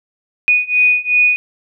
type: beating tone pair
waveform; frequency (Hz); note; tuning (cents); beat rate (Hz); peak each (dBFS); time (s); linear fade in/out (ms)
sine; 2474 / 2476.7; D#7 / D#7; -10 / -9; 2.7; -14 / -13; 0.48-1.36; 0
effects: none

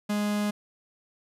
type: tone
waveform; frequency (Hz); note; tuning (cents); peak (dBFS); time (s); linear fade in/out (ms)
45% pulse; 207.7; G#3; 0; -25; 0.09-0.51; 10
effects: resampled to 32000 Hz

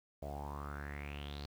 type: tone with low-pass filter sweep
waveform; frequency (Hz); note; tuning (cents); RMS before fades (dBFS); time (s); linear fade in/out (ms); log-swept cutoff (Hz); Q
sawtooth; 71.9; D2; -36; -44; 0.22-1.46; 5; 620 to 4500; 7.1
effects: 10-bit

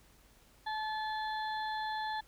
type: harmonic tone with a mistuned harmonic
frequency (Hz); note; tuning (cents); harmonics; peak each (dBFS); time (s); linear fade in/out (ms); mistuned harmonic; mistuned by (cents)
866; A5; -28; 1 / 2 / 4 / 5; -35 / -41 / -47 / -49; 0.66-2.21; 10; 5; -80
effects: added 49 Hz sine -65 dBFS peak until 2.27 s + pink hiss -64 dBFS RMS until 2.27 s

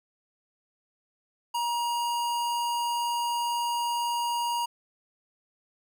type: tone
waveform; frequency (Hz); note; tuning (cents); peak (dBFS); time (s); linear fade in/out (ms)
square; 949; A#5; +31; -27; 1.54-4.66; 10
effects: none

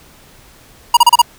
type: tone bursts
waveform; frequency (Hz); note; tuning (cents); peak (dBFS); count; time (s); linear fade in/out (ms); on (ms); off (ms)
square; 954; A#5; +40; -4; 5; 0.94-1.218; 5; 30; 32
effects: pink hiss -44 dBFS RMS until 1.38 s

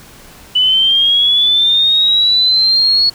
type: linear sweep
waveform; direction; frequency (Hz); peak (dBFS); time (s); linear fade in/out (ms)
sine; up; 2973 to 4379; -8; 0.55-3.1; 10
effects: pink hiss -39 dBFS RMS until 3.14 s

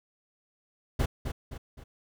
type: noise with echo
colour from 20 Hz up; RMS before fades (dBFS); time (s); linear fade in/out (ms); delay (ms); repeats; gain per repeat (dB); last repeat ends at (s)
brown; -25; 0.99-1.06; 10; 260; 3; -7; 1.84
effects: none

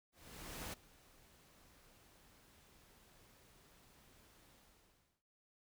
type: noise with ADSR envelope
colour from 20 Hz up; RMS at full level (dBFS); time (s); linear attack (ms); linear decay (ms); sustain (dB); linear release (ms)
pink; -45; 0.12-5.23; 610; 13; -21; 680
effects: none

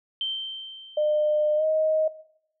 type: tone with exponential decay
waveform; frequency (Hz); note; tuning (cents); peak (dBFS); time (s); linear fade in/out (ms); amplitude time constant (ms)
sine; 3122; G7; -8; -24; 0.21-1.64; 1; 310
type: tone with pitch glide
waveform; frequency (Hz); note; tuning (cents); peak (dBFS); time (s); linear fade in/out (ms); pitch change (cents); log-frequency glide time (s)
sine; 604 to 626.7; D5 to D#5; +48 to +12; -20; 0.97-2.08; 5; +64; 1.56-1.63
effects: noise-tail reverb RT60 0.7 s tail -18 dB re dry

